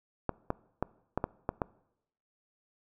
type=clicks; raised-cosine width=1 ms; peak=-15 dBFS; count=7; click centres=0.293 / 0.504 / 0.826 / 1.176 / 1.241 / 1.491 / 1.618 s; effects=noise-tail reverb RT60 0.8 s tail -22 dB re dry